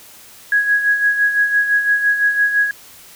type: tone with tremolo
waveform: sine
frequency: 1661.2 Hz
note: G#6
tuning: in tune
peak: -10 dBFS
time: 0.52-2.71 s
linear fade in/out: 2 ms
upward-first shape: sine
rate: 5.9 Hz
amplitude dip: 60%
effects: white hiss -42 dBFS RMS until 3.15 s